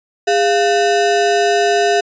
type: ring-modulated tone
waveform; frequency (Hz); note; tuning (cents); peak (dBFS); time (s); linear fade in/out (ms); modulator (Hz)
square; 552; C#5; -7; -9; 0.27-2.01; 10; 143
effects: resampled to 16000 Hz